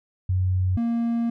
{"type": "tone pair in turn", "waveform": ["sine", "triangle"], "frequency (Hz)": [92.5, 233.1], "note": ["F#2", "A#3"], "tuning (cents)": [0, 0], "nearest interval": "octave + major third", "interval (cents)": 1600, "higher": "second", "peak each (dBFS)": -19, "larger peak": "neither", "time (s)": [[0.29, 0.77], [0.77, 1.3]], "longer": "second", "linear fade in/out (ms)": 5, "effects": []}